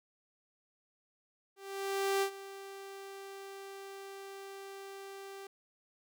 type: tone with ADSR envelope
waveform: sawtooth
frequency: 392.1 Hz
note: G4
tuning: in tune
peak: -24 dBFS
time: 1.56-5.47 s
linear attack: 660 ms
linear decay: 82 ms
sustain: -17 dB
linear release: 4 ms
effects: none